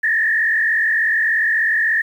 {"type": "tone with frequency modulation", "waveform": "sine", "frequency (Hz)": 1797, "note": "A6", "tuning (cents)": 36, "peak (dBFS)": -14, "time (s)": [0.03, 2.02], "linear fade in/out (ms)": 10, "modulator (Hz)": 43.4, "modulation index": 1.9, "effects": ["8-bit"]}